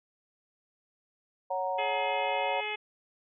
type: chord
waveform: sine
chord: F# major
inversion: second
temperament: equal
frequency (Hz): 554.4 / 740 / 932.3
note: C#5 / F#5 / A#5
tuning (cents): 0 / 0 / 0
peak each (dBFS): -33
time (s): 1.5-2.61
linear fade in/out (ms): 10
type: harmonic tone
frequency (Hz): 423.4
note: G#4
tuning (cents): +33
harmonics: 1 / 2 / 3 / 4 / 5 / 6 / 7 / 8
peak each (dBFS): -40 / -38 / -48 / -46 / -37 / -37 / -42 / -45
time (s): 1.78-2.76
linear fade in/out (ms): 10
effects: none